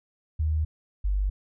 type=tone pair in turn; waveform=sine; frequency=77.78 / 49 Hz; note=D#2 / G1; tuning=0 / 0 cents; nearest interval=minor sixth; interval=800 cents; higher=first; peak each=-22 dBFS; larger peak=neither; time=0.39-0.65 / 1.04-1.3 s; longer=neither; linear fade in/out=10 ms; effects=none